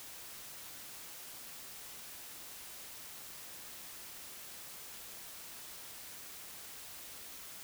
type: silence
effects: white hiss -49 dBFS RMS until 7.63 s